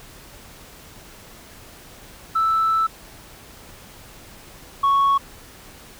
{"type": "tone pair in turn", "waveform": "sine", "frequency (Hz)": [1318.5, 1108.7], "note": ["E6", "C#6"], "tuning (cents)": [0, 0], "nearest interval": "minor third", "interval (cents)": 300, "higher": "first", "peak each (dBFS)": [-15, -12], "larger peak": "second", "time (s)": [[2.35, 2.87], [4.83, 5.18]], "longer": "first", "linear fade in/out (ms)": 10, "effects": ["tanh soft clip ceiling -13 dBFS", "pink hiss -44 dBFS RMS until 5.99 s"]}